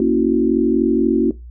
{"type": "chord", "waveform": "sine", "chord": "F# dominant seventh", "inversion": "first", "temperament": "equal", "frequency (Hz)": [233.1, 277.2, 329.6, 370], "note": ["A#3", "C#4", "E4", "F#4"], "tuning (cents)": [0, 0, 0, 0], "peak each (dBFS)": -18, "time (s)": [0, 1.31], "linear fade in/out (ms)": 2, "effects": ["noise-tail reverb RT60 0.2 s tail -18 dB re dry", "added 60 Hz sine -33 dBFS peak until 1.5 s"]}